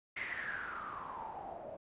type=noise with low-pass filter sweep; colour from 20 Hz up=white; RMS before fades=-43 dBFS; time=0.16-1.77 s; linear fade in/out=10 ms; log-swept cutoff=2200 to 590 Hz; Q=9.5; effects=resampled to 8000 Hz